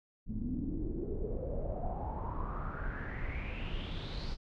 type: noise with low-pass filter sweep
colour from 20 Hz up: brown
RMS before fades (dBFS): -37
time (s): 0.26-4.37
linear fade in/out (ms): 50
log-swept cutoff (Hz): 210 to 4800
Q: 6.9
effects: none